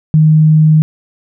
sine tone, 155.56 Hz, D#3, in tune, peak -4 dBFS, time 0.14-0.82 s, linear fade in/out 0 ms, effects none

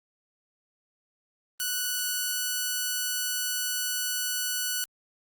5% pulse tone, 1480 Hz, F#6, in tune, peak -16 dBFS, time 1.6-4.84 s, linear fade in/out 0 ms, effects Opus 32 kbps

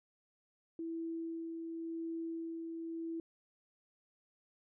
sine tone with tremolo, 329.6 Hz, E4, in tune, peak -37 dBFS, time 0.79-3.2 s, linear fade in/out 2 ms, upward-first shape sine, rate 0.92 Hz, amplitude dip 30%, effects none

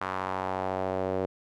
sawtooth tone with band-pass filter sweep, 94 Hz, F#2, 28 cents sharp, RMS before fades -31 dBFS, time 0.01-1.26 s, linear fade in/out 5 ms, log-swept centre 1200 to 490 Hz, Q 2.1, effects none

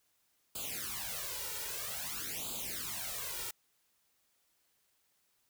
white noise with flanger, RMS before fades -40 dBFS, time 0.55-3.51 s, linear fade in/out 5 ms, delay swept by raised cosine 0.26 to 2.16 ms, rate 0.51 Hz, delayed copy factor +0.95, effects white hiss -75 dBFS RMS until 5.49 s

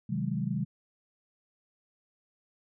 sine chord, Ab dominant seventh, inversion first, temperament just, 129.78 / 155.74 / 186.89 / 207.7 Hz, C3 / Eb3 / Gb3 / Ab3, -14 / +2 / +18 / 0 cents, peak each -34 dBFS, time 0.09-0.65 s, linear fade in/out 10 ms, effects none

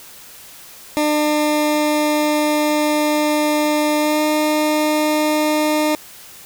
20% pulse tone with pitch glide, 300.7 to 304.5 Hz, D4 to D#4, +41 to -37 cents, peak -10 dBFS, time 0.97-5.95 s, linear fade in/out 0 ms, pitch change +22 cents, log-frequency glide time 3.98-4.22 s, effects white hiss -40 dBFS RMS until 6.45 s

